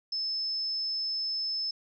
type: tone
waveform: sine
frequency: 5240 Hz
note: E8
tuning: 11 cents flat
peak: -29 dBFS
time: 0.12-1.71 s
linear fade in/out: 5 ms
effects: none